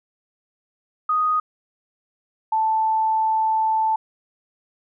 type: tone pair in turn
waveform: sine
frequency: 1244.5 / 880 Hz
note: D#6 / A5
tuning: 0 / 0 cents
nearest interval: tritone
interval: 600 cents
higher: first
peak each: -17 dBFS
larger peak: neither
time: 1.09-1.4 / 2.52-3.96 s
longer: second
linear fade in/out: 5 ms
effects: none